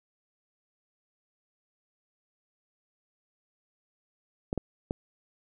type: clicks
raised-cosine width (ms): 2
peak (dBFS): -16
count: 3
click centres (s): 4.529 / 4.577 / 4.909
effects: none